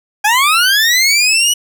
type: linear sweep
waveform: 20% pulse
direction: up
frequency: 806 to 2960 Hz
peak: -4 dBFS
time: 0.24-1.54 s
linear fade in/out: 10 ms
effects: none